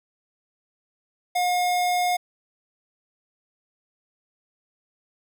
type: tone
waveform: square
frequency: 717 Hz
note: F5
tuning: 45 cents sharp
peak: -21 dBFS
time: 1.35-2.17 s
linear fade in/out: 10 ms
effects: none